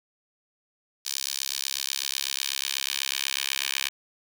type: tone with high-pass filter sweep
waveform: 10% pulse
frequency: 68.1 Hz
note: C#2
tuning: 30 cents flat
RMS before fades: -30 dBFS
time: 1.05-3.89 s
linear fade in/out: 10 ms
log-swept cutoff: 4700 to 2700 Hz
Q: 1.4
effects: none